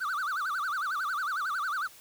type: tone with vibrato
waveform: triangle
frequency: 1330 Hz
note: E6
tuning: 15 cents sharp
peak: -27 dBFS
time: 0-1.88 s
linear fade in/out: 20 ms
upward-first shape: sine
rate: 11 Hz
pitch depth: 260 cents each way
effects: white hiss -53 dBFS RMS until 2 s